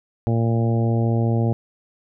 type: harmonic tone with a mistuned harmonic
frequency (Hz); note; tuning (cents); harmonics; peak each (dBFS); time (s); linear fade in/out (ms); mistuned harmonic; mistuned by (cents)
115; A#2; -23; 1 / 2 / 3 / 4 / 5 / 6 / 7; -18 / -24 / -28 / -30 / -32 / -34 / -35; 0.27-1.53; 0; 1; +15
effects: none